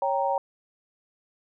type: chord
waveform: sine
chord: G diminished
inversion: second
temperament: equal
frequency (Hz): 554.4 / 784 / 932.3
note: Db5 / G5 / Bb5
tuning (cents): 0 / 0 / 0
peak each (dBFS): -27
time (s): 0.02-0.38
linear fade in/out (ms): 2
effects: none